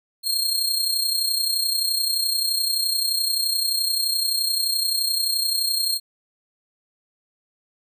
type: tone with amplitude modulation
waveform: sawtooth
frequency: 4231 Hz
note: C8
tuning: 19 cents sharp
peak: -15 dBFS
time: 0.23-6 s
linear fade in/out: 50 ms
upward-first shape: sine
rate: 31.6 Hz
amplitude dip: 55%
effects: none